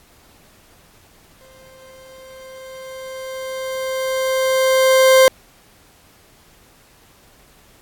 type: tone with exponential growth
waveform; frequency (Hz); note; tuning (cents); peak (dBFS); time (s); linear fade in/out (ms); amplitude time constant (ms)
40% pulse; 524; C5; +2; -6; 1.41-5.28; 0; 840
effects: pink hiss -51 dBFS RMS until 7.81 s + AAC 64 kbps

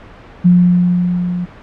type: tone with level ramp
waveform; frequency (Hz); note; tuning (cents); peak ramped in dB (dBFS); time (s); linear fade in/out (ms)
sine; 177.7; F3; +30; -4 to -17; 0.44-1.46; 20
effects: pink hiss -37 dBFS RMS until 1.62 s + low-pass 2000 Hz 12 dB/octave

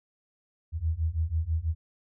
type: beating tone pair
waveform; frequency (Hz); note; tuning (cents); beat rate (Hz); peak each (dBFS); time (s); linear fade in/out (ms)
sine; 77.78 / 83.88; D#2 / E2; 0 / +31; 6.1; -29 / -28; 0.72-1.75; 50
effects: none

